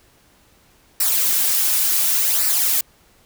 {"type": "noise with flanger", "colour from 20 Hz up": "blue", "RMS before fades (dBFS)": -18, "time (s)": [1, 2.81], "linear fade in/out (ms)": 5, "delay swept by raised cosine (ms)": [0.3, 4.4], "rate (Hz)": 0.69, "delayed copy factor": -0.6, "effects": ["pink hiss -55 dBFS RMS until 3.25 s"]}